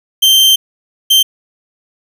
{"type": "tone bursts at uneven times", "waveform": "40% pulse", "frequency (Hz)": 3136, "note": "G7", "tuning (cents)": 0, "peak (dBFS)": -5, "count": 2, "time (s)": [[0.22, 0.56], [1.1, 1.23]], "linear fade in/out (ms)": 10, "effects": []}